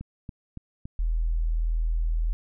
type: click train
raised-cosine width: 5 ms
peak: -24 dBFS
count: 4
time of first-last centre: 0.01-0.855 s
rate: 3.55 Hz
type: tone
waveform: sine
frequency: 40.74 Hz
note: E1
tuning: 20 cents flat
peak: -22 dBFS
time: 0.99-2.33 s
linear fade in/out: 0 ms
effects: none